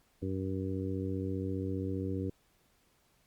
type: harmonic tone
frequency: 95 Hz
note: F#2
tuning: 46 cents sharp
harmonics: 1 / 2 / 3 / 4 / 5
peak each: -36 / -40 / -37 / -41 / -42 dBFS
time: 0.22-2.3 s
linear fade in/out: 5 ms
effects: pink hiss -70 dBFS RMS until 3.26 s + Opus 48 kbps